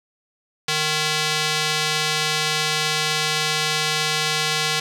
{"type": "tone with band-pass filter", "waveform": "square", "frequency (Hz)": 153.9, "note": "D#3", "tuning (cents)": -19, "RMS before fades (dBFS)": -22, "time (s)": [0.68, 4.8], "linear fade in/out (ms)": 5, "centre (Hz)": 4000, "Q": 0.96, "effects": []}